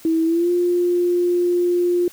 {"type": "tone with pitch glide", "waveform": "sine", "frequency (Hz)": [325, 352.4], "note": ["E4", "F4"], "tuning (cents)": [-24, 16], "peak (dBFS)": -15, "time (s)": [0.05, 2.08], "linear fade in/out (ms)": 2, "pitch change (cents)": 140, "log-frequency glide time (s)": [0.25, 0.5], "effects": ["white hiss -45 dBFS RMS until 2.12 s"]}